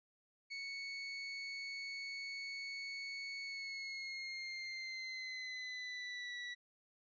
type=tone with pitch glide; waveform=30% pulse; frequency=2217 to 1952.4 Hz; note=C#7 to B6; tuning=0 to -20 cents; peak=-40 dBFS; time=0.5-6.55 s; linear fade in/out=20 ms; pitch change=-220 cents; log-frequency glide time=3.44-6.36 s; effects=resampled to 16000 Hz